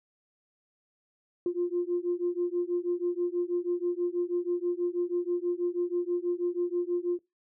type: beating tone pair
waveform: sine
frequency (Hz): 348.5 / 354.7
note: F4 / F4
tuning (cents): -4 / +27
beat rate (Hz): 6.2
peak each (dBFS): -29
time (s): 1.46-7.19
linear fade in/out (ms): 2
effects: noise-tail reverb RT60 0.2 s tail -20 dB re dry + tanh soft clip ceiling -19 dBFS